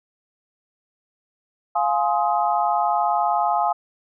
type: chord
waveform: sine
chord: F minor seventh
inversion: none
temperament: just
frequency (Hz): 698.5 / 838.1 / 1047.7 / 1257.2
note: F5 / Ab5 / C6 / Eb6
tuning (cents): 0 / +16 / +2 / +18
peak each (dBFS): -22 / -21 / -27 / -26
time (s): 1.75-3.73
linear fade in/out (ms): 10
effects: none